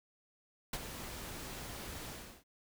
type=noise with ADSR envelope; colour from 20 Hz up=pink; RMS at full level=-36 dBFS; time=0.73-2.44 s; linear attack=5 ms; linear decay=40 ms; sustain=-9 dB; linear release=350 ms; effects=none